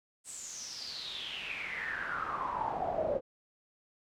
brown noise with band-pass filter sweep, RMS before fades -37 dBFS, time 0.24-3.21 s, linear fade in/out 50 ms, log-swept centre 8400 to 520 Hz, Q 8.8, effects none

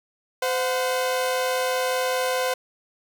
sawtooth tone pair together, 513 / 727 Hz, C5 / F#5, -34 / -31 cents, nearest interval tritone, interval 603 cents, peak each -19 / -25 dBFS, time 0.42-2.54 s, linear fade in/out 5 ms, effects none

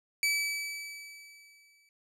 sawtooth tone with exponential decay, 2299 Hz, D7, 37 cents flat, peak -21 dBFS, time 0.23-1.89 s, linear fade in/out 1 ms, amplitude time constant 360 ms, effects low-pass 12000 Hz 12 dB/octave

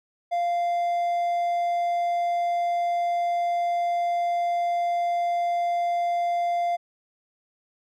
triangle tone, 695 Hz, F5, 9 cents flat, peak -20 dBFS, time 0.31-6.77 s, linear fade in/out 20 ms, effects none

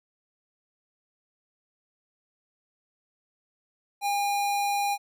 square tone, 810 Hz, G#5, 43 cents flat, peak -25 dBFS, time 4.01-4.98 s, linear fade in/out 50 ms, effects none

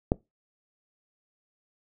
click, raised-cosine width 2 ms, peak -8 dBFS, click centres 0.119 s, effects noise-tail reverb RT60 0.2 s tail -22 dB re dry

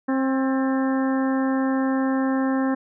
harmonic tone with a mistuned harmonic, 265.5 Hz, C4, 25 cents sharp, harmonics 1 / 2 / 3 / 4 / 5 / 6 / 7, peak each -20 / -29 / -32 / -33 / -37 / -37 / -37 dBFS, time 0.08-2.75 s, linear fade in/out 10 ms, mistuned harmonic 7, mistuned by -59 cents, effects none

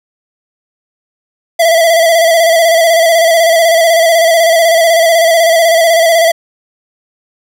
square tone with vibrato, 664 Hz, E5, 12 cents sharp, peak -6 dBFS, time 1.59-6.32 s, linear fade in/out 10 ms, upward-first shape square, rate 16 Hz, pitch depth 39 cents each way, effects none

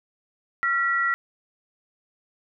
sine tone pair together, 1371 / 1934.1 Hz, F6 / B6, -32 / -37 cents, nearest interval tritone, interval 595 cents, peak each -23 / -23 dBFS, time 0.63-1.14 s, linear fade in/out 0 ms, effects none

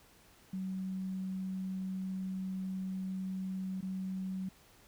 sine tone with dropouts, 188.6 Hz, F#3, 33 cents sharp, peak -35 dBFS, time 0.53-4.49 s, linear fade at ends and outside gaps 5 ms, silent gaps 3.809-3.826 s, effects pink hiss -62 dBFS RMS until 4.87 s

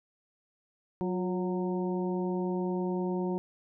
harmonic tone with a mistuned harmonic, 183.9 Hz, F#3, 10 cents flat, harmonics 1 / 2 / 3 / 4 / 5, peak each -31 / -32 / -42 / -43 / -41 dBFS, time 1.01-3.38 s, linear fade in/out 0 ms, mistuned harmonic 2, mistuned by -46 cents, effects none

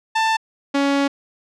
sawtooth tone pair in turn, 888 / 279.7 Hz, A5 / C#4, +16 / +16 cents, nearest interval octave + minor sixth, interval 2000 cents, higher first, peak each -12 dBFS, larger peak neither, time 0.15-0.37 / 0.74-1.08 s, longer second, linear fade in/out 10 ms, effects low-pass 5000 Hz 12 dB/octave

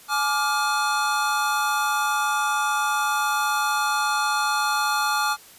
square chord, D diminished, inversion second, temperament just, 845.8 / 1174.7 / 1409.6 Hz, Ab5 / D6 / F6, +31 / 0 / +16 cents, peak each -26 dBFS, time 0.08-5.37 s, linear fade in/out 50 ms, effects white hiss -48 dBFS RMS until 5.58 s + resampled to 32000 Hz

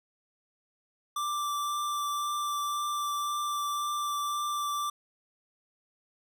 square tone with vibrato, 1174.7 Hz, D6, in tune, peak -30 dBFS, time 1.16-4.9 s, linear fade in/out 5 ms, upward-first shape triangle, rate 1.9 Hz, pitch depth 11 cents each way, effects none

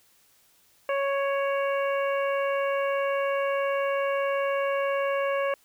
harmonic tone with a mistuned harmonic, 554.4 Hz, C#5, in tune, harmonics 1 / 2 / 3 / 4 / 5, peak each -25 / -31 / -35 / -37 / -39 dBFS, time 0.89-5.54 s, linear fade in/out 2 ms, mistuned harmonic 4, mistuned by +18 cents, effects white hiss -62 dBFS RMS until 5.64 s

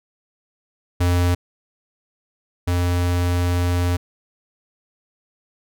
square tone pair in turn, 88.3 / 88.3 Hz, F2 / F2, +20 / +20 cents, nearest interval unison, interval 0 cents, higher neither, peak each -16 / -18 dBFS, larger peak first, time 1-1.35 / 2.67-3.97 s, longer second, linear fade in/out 10 ms, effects none

